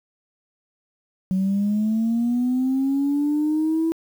sine linear sweep, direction up, 185.7 to 329 Hz, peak -17 dBFS, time 1.31-3.92 s, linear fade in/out 0 ms, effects tanh soft clip ceiling -15 dBFS + 8-bit

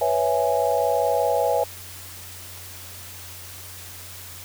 sine chord, C# minor seventh, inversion third, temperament equal, 493.9 / 554.4 / 659.3 / 830.6 Hz, B4 / C#5 / E5 / G#5, 0 / 0 / 0 / 0 cents, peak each -24 dBFS, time 0.01-1.64 s, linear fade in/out 5 ms, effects added 91 Hz sine -44 dBFS peak until 4.44 s + white hiss -40 dBFS RMS until 4.44 s

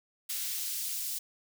white noise with high-pass filter sweep, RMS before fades -35 dBFS, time 0.29-1.19 s, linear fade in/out 10 ms, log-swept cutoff 2600 to 4600 Hz, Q 0.7, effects none

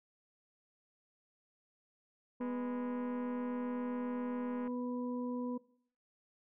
harmonic tone, 246.9 Hz, B3, in tune, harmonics 1 / 2 / 4, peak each -36 / -42 / -48 dBFS, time 2.4-5.58 s, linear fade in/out 10 ms
click train, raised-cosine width 0.5 ms, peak -36 dBFS, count 470, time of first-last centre 2.41-4.676 s, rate 207 Hz
effects noise-tail reverb RT60 0.6 s tail -21 dB re dry + low-pass 2000 Hz 12 dB/octave

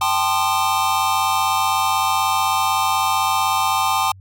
square chord, A half-diminished seventh, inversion third, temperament equal with one note detuned, 784 / 880 / 1046.5 / 1218.2 Hz, G5 / A5 / C6 / Eb6, 0 / 0 / 0 / -37 cents, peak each -23 dBFS, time 0.01-4.12 s, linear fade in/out 5 ms, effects added 95 Hz sine -40 dBFS peak until 4.2 s

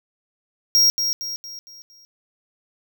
square tone with echo, 5600 Hz, F8, 4 cents sharp, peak -13 dBFS, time 0.75-0.9 s, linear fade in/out 0 ms, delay 230 ms, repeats 5, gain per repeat -7 dB, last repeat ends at 2.05 s, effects none

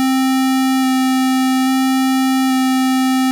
square tone with vibrato, 261.6 Hz, C4, in tune, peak -13 dBFS, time 0-3.31 s, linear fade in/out 0 ms, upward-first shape square, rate 0.6 Hz, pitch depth 8 cents each way, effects none

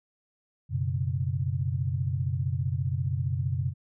sine chord, F# suspended fourth, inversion none, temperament equal, 92.5 / 123.47 / 138.59 Hz, F#2 / B2 / C#3, 0 / 0 / 0 cents, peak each -30 / -30 / -30 dBFS, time 0.69-3.74 s, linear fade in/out 50 ms, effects none

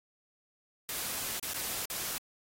white noise with dropouts, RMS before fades -36 dBFS, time 0.89-2.18 s, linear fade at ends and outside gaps 0 ms, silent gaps 1.395-1.428 / 1.535-1.544 / 1.854-1.901 s, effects AAC 48 kbps

